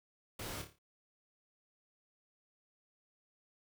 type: noise with echo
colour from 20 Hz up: pink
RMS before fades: -44 dBFS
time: 0.39-0.62 s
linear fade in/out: 5 ms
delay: 28 ms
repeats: 6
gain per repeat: -6 dB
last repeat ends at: 0.788 s
effects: none